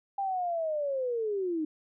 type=linear sweep; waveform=sine; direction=down; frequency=800 to 300.7 Hz; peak=-28 dBFS; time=0.18-1.65 s; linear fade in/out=5 ms; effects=none